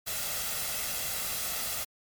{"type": "noise with comb filter", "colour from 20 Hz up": "white", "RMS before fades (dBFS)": -33, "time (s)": [0.06, 1.85], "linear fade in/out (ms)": 20, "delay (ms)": 1.5, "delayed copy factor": 0.55, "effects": ["MP3 96 kbps"]}